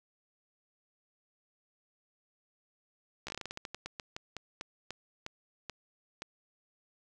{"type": "slowing click train", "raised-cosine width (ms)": 0.2, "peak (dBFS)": -22, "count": 21, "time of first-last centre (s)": [3.27, 6.221], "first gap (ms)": 14, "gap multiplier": 1.21, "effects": []}